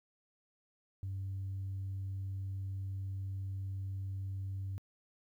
sine tone, 96.6 Hz, G2, 25 cents flat, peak -35 dBFS, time 1.03-4.78 s, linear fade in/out 0 ms, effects tanh soft clip ceiling -34 dBFS + 12-bit

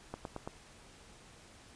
click train, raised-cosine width 1 ms, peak -25 dBFS, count 4, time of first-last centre 0.14-0.475 s, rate 8.95 Hz, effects pink hiss -57 dBFS RMS until 1.75 s + resampled to 22050 Hz

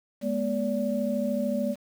sine tone cluster, 208.5 / 242 / 575 Hz, G#3 / B3 / D5, +7 / -35 / -37 cents, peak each -29 dBFS, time 0.21-1.76 s, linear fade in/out 50 ms, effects 8-bit

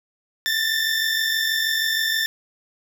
20% pulse tone pair together, 1760 / 1806.3 Hz, A6 / A6, 0 / +45 cents, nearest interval unison, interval 45 cents, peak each -18 dBFS, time 0.46-2.26 s, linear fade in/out 0 ms, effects none

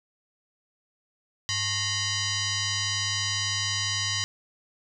sine tone with frequency modulation, 881 Hz, A5, 2 cents sharp, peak -25 dBFS, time 1.49-4.24 s, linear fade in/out 0 ms, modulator 982 Hz, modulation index 5.7, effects none

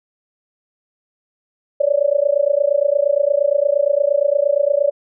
sine tone with amplitude modulation, 572 Hz, D5, 46 cents flat, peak -9 dBFS, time 1.8-4.91 s, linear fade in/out 10 ms, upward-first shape sine, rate 28.6 Hz, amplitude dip 95%, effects none

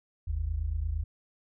sine tone pair together, 49.06 / 77.78 Hz, G1 / D#2, +2 / 0 cents, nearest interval minor sixth, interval 798 cents, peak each -32 / -30 dBFS, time 0.27-1.04 s, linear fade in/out 10 ms, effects none

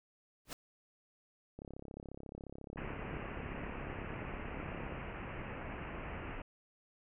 pink noise with exponential growth, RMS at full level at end -37 dBFS, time 0.45-0.53 s, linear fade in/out 1 ms, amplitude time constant 16 ms
click train, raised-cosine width 2 ms, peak -33 dBFS, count 115, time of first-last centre 1.59-4.923 s, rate 34.2 Hz
pink low-pass noise, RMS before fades -44 dBFS, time 2.77-6.42 s, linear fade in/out 5 ms, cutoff 2800 Hz, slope 96 dB/octave
effects none

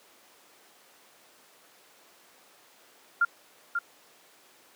sine tone with echo, 1396.9 Hz, F6, in tune, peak -19 dBFS, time 3.21-3.25 s, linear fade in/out 5 ms, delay 540 ms, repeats 1, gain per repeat -6 dB, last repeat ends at 3.79 s, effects pink hiss -57 dBFS RMS until 4.75 s + high-pass 400 Hz 12 dB/octave

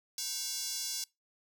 square tone with high-pass filter, 311.1 Hz, D#4, in tune, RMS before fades -37 dBFS, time 0.18-1.04 s, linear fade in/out 2 ms, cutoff 5300 Hz, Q 2.2, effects noise-tail reverb RT60 0.2 s tail -23 dB re dry

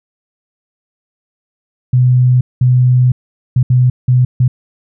sine tone bursts at uneven times, 125.8 Hz, B2, 32 cents sharp, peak -6 dBFS, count 6, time 1.93-2.41 / 2.61-3.12 / 3.56-3.63 / 3.7-3.9 / 4.08-4.25 / 4.4-4.48 s, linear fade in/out 5 ms, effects none

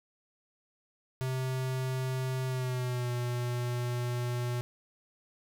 square tone with pitch glide, 130 to 122 Hz, C3 to B2, -11 to -21 cents, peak -31 dBFS, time 1.21-4.61 s, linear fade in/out 0 ms, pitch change -110 cents, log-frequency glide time 2.47-3.11 s, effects none

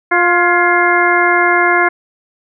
harmonic tone with a mistuned harmonic, 351.7 Hz, F4, 12 cents sharp, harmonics 1 / 2 / 3 / 4 / 5 / 6, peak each -16 / -16 / -16 / -16 / -16 / -16 dBFS, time 0.11-1.89 s, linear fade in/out 10 ms, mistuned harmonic 5, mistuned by -59 cents, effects none

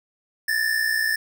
square tone pair together, 1739.7 / 1800 Hz, A6 / A6, -20 / +39 cents, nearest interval minor second, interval 59 cents, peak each -24 dBFS, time 0.48-1.16 s, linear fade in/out 5 ms, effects none

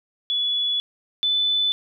sine tone pair in turn, 3412 / 3502 Hz, G#7 / A7, +46 / -9 cents, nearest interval unison, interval 45 cents, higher second, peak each -20 / -18 dBFS, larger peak second, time 0.3-0.8 / 1.23-1.72 s, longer first, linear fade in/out 0 ms, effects none

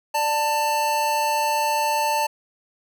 square tone pair together, 591.8 / 890 Hz, D5 / A5, +13 / +20 cents, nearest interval perfect fifth, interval 707 cents, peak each -28 / -21 dBFS, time 0.14-2.27 s, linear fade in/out 10 ms, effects none

